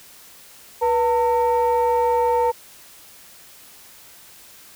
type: tone pair together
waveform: sine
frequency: 486 / 906.4 Hz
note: B4 / A#5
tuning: -28 / -49 cents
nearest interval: major seventh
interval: 1079 cents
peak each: -17 dBFS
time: 0.81-2.52 s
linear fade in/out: 20 ms
effects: tanh soft clip ceiling -12 dBFS + white hiss -46 dBFS RMS until 4.75 s